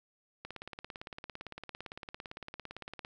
click train, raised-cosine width 0.3 ms, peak -26 dBFS, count 47, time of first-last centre 0.45-3.049 s, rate 17.7 Hz, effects none

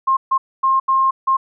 sine tone bursts at uneven times, 1065 Hz, C6, 30 cents sharp, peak -12 dBFS, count 5, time 0.07-0.17 / 0.31-0.38 / 0.63-0.8 / 0.88-1.11 / 1.27-1.37 s, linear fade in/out 10 ms, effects none

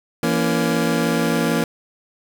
25% pulse chord, A# diminished, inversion second, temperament just, 167.82 / 233.1 / 279.7 Hz, E3 / A#3 / C#4, +31 / 0 / +16 cents, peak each -18 / -17 / -20 dBFS, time 0.23-1.64 s, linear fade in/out 2 ms, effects none

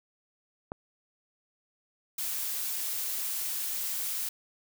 click, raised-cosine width 1 ms, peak -21 dBFS, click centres 0.719 s
blue noise, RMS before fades -33 dBFS, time 2.18-4.29 s, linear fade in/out 5 ms
effects none

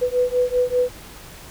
sine beating tone pair, 493.9 / 499 Hz, B4 / B4, 0 / +18 cents, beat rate 5.1 Hz, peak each -20 dBFS, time 0.01-0.9 s, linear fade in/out 20 ms, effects added 50 Hz sine -46 dBFS peak until 1.5 s + pink hiss -41 dBFS RMS until 1.5 s

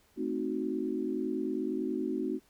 sine chord, A diminished seventh, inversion none, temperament equal, 220 / 261.6 / 311.1 / 370 Hz, A3 / C4 / Eb4 / Gb4, 0 / 0 / 0 / 0 cents, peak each -38 / -35 / -35 / -35 dBFS, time 0.16-2.4 s, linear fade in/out 50 ms, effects pink hiss -66 dBFS RMS until 2.49 s

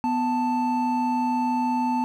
triangle tone pair together, 247.8 / 883.1 Hz, B3 / A5, +6 / +6 cents, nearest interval octave + minor seventh, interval 2200 cents, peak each -22 dBFS, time 0.04-2.04 s, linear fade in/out 0 ms, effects none

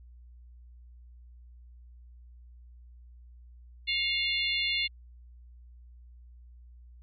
harmonic tone with a mistuned harmonic, 698.5 Hz, F5, in tune, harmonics 3 / 4 / 5 / 6, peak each -31 / -32 / -33 / -34 dBFS, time 3.87-4.88 s, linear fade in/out 20 ms, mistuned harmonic 3, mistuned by +53 cents, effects added 60 Hz sine -49 dBFS peak until 7.02 s

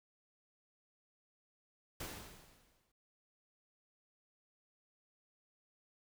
pink noise with exponential decay, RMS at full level -42 dBFS, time 2-2.92 s, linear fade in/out 5 ms, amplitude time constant 200 ms, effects none

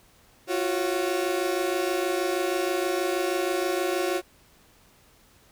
35% pulse tone cluster, 344.2 / 370.5 / 551 Hz, F4 / F#4 / C#5, -25 / +2 / -11 cents, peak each -27 / -26 / -29 dBFS, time 0.47-4.22 s, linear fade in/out 50 ms, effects pink hiss -58 dBFS RMS until 5.51 s

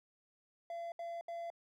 triangle tone bursts, 680 Hz, F5, 46 cents flat, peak -38 dBFS, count 3, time 0.7-1.502 s, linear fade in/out 2 ms, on 220 ms, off 71 ms, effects none

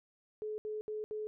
sine tone bursts, 427.8 Hz, A4, 49 cents flat, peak -36 dBFS, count 4, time 0.42-1.27 s, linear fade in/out 0 ms, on 160 ms, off 70 ms, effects none

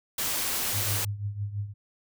white noise, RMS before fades -29 dBFS, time 0.18-1.05 s, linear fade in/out 5 ms
sine tone with tremolo, 102.2 Hz, G#2, 27 cents flat, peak -26 dBFS, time 0.72-1.74 s, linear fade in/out 50 ms, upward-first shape triangle, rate 6 Hz, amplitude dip 80%
effects none

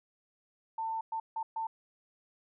sine tone bursts at uneven times, 895 Hz, A5, 29 cents sharp, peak -32 dBFS, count 4, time 0.78-1.01 / 1.12-1.2 / 1.36-1.43 / 1.56-1.67 s, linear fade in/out 5 ms, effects none

